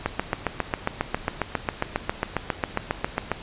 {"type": "click train", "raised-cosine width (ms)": 0.5, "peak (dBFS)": -7, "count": 25, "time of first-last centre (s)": [0.06, 3.316], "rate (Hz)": 7.37, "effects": ["pink hiss -40 dBFS RMS until 3.42 s", "resampled to 8000 Hz"]}